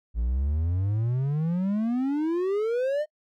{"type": "exponential sweep", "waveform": "triangle", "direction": "up", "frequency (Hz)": [54.4, 621], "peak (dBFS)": -21, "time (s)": [0.14, 3.06], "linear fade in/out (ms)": 50, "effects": ["noise-tail reverb RT60 0.1 s tail -24 dB re dry"]}